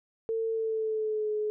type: tone with pitch glide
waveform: sine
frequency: 450 to 424.7 Hz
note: A4 to G#4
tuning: +39 to +39 cents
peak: -27 dBFS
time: 0.29-1.5 s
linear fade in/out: 0 ms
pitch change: -100 cents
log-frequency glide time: 0.49-1.32 s
effects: none